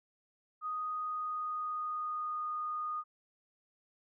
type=tone with pitch glide; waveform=sine; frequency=1244.5 to 1230.2 Hz; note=D#6 to D#6; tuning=0 to -20 cents; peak=-34 dBFS; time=0.61-3.04 s; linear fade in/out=50 ms; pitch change=-20 cents; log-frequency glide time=0.9-2.48 s; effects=none